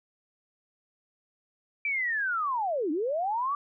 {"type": "linear two-way sweep", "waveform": "sine", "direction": "down then up", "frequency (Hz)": [2349, 282.3, 1175], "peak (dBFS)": -26, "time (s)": [1.85, 3.55], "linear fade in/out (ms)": 2, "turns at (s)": 2.91, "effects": []}